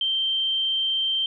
sine tone, 3136 Hz, G7, in tune, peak -21 dBFS, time 0.01-1.26 s, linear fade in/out 2 ms, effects none

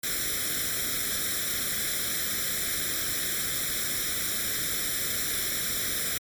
white noise with comb filter, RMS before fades -29 dBFS, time 0.03-6.18 s, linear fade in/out 5 ms, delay 0.54 ms, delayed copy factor +1, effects MP3 96 kbps

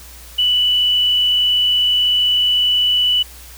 sine tone with frequency modulation, 2968 Hz, F#7, 5 cents sharp, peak -12 dBFS, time 0.38-3.23 s, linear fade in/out 10 ms, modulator 34.4 Hz, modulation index 0.54, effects added 60 Hz sine -39 dBFS peak until 3.57 s + white hiss -40 dBFS RMS until 3.57 s

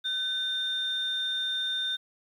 sine tone pair together, 1525 / 3617 Hz, G6 / A7, -48 / +47 cents, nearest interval octave + minor third, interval 1495 cents, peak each -35 / -27 dBFS, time 0.04-1.97 s, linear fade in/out 20 ms, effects tanh soft clip ceiling -22 dBFS + 10-bit

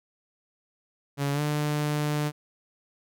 sawtooth tone with pitch glide, 141.4 to 148.95 Hz, C#3 to D3, +35 to +25 cents, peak -21 dBFS, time 1.17-2.32 s, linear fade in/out 50 ms, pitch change +90 cents, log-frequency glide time 1.33-1.41 s, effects none

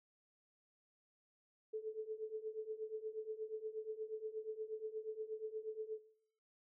sine tone with tremolo, 436.2 Hz, A4, 15 cents flat, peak -37 dBFS, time 1.73-5.99 s, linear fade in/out 10 ms, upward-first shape triangle, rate 8.4 Hz, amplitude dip 95%, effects noise-tail reverb RT60 0.7 s tail -17 dB re dry

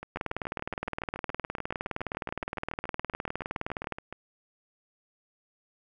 two click trains, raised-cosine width 0.5 ms, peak -23 / -16 dBFS, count 30 / 74, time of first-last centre 0.03-4.126 / 0.16-3.923 s, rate 7.08 / 19.4 Hz, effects none

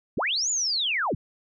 sine linear two-way sweep, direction up then down, 61.3 to 7100 to 61.3 Hz, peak -23 dBFS, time 0.17-1.15 s, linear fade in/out 5 ms, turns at 0.5 s, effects none

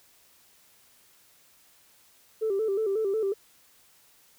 sine tone with vibrato, 415.3 Hz, G#4, in tune, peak -23 dBFS, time 2.41-3.34 s, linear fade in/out 20 ms, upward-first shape square, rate 5.5 Hz, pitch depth 100 cents each way, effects tanh soft clip ceiling -20 dBFS + white hiss -60 dBFS RMS until 4.38 s

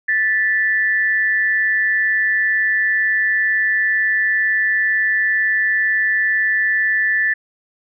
sine tone pair together, 1760 / 1962.1 Hz, A6 / B6, 0 / -12 cents, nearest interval major second, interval 188 cents, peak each -15 / -21 dBFS, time 0.08-7.34 s, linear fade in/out 10 ms, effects none

